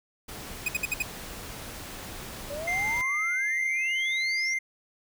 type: noise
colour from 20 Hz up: pink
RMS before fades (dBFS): -40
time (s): 0.28-3.02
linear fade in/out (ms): 10
type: tone bursts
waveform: 45% pulse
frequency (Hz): 2500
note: D#7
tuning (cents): +8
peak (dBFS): -24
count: 5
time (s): 0.66-1.025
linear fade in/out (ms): 5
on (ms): 25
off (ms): 60
type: exponential sweep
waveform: sine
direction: up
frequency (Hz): 559 to 5860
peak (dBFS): -33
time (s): 2.5-4.54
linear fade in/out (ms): 5
type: tone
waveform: triangle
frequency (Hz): 2093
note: C7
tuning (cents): 0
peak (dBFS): -24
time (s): 2.67-4.59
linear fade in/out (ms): 10
effects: none